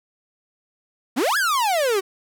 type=exponential two-way sweep; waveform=45% pulse; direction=up then down; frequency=213.5 to 1723 to 368.3 Hz; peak=-18 dBFS; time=1.16-2.01 s; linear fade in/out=20 ms; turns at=1.37 s; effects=none